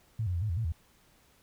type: tone with pitch steps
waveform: sine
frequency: 110.7 / 90 / 85.4 / 107.4 / 84.1 / 113.2 / 81 Hz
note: A2 / F#2 / F2 / A2 / E2 / A2 / E2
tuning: +11 / -47 / -38 / -41 / +35 / +50 / -30 cents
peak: -28 dBFS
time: 0.19-0.722 s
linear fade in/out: 5 ms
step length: 76 ms
effects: pink hiss -64 dBFS RMS until 1.42 s